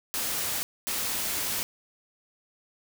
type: noise bursts at uneven times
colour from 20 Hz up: white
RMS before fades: -30 dBFS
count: 2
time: 0.14-0.63 / 0.87-1.63 s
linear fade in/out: 0 ms
effects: none